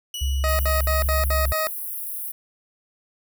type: tone with exponential decay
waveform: sawtooth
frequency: 2937 Hz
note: F#7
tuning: 13 cents flat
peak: -25 dBFS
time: 0.14-1.43 s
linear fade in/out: 2 ms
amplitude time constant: 280 ms
type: tone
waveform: sine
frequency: 67.6 Hz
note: C#2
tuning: 43 cents flat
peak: -20 dBFS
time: 0.21-1.53 s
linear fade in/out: 10 ms
type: tone bursts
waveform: 20% pulse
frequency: 629 Hz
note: D#5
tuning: 19 cents sharp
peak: -17 dBFS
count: 6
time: 0.44-1.67 s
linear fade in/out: 0 ms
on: 150 ms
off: 66 ms
type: high-pass noise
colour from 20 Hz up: white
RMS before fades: -31 dBFS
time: 0.48-2.32 s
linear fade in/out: 10 ms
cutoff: 10000 Hz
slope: 96 dB/octave
effects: none